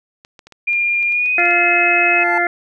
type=clicks; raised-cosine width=0.2 ms; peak=-23 dBFS; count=11; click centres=0.249 / 0.392 / 0.47 / 0.523 / 0.731 / 1.028 / 1.123 / 1.26 / 1.395 / 1.455 / 1.509 s
type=tone with pitch glide; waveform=sine; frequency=2405 to 2563 Hz; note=D7 to E7; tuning=+41 to -49 cents; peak=-14 dBFS; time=0.67-2.24 s; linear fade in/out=10 ms; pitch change=+110 cents; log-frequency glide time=1.09-1.5 s
type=harmonic tone; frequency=348.3 Hz; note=F4; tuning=5 cents flat; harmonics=1 / 2 / 4 / 5 / 6; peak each=-23 / -19 / -21 / -21 / -18 dBFS; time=1.38-2.47 s; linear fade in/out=2 ms
type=tone with exponential growth; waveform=triangle; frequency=875 Hz; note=A5; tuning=10 cents flat; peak=-16 dBFS; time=1.92-2.38 s; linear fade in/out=2 ms; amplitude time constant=100 ms
effects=none